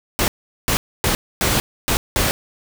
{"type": "noise bursts at uneven times", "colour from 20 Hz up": "pink", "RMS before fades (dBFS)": -18, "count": 6, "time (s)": [[0.19, 0.28], [0.68, 0.77], [1.04, 1.15], [1.41, 1.6], [1.88, 1.97], [2.16, 2.31]], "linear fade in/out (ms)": 0, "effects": []}